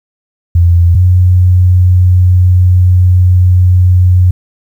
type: tone pair in turn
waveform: sine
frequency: 86.1 / 90.7 Hz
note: F2 / F#2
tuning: -24 / -34 cents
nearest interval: minor second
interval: 90 cents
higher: second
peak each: -3 dBFS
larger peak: neither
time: 0.55-0.95 / 0.95-4.31 s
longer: second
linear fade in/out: 5 ms
effects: 7-bit